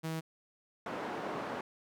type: tone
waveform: sawtooth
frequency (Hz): 161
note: E3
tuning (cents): -41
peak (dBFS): -31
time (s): 0.03-0.21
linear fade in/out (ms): 20
type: band-pass noise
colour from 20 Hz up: white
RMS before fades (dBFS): -39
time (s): 0.86-1.61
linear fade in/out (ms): 2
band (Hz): 200 to 920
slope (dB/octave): 12
effects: none